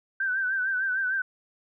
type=tone with vibrato; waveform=sine; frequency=1539 Hz; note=G6; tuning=32 cents flat; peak=-24 dBFS; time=0.2-1.22 s; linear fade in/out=5 ms; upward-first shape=triangle; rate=6.6 Hz; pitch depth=77 cents each way; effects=none